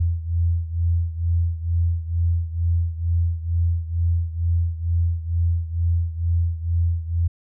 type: beating tone pair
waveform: sine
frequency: 84 / 86.2 Hz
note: E2 / F2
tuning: +33 / -22 cents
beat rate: 2.2 Hz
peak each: -20 / -24 dBFS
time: 0-7.28 s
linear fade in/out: 10 ms
effects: none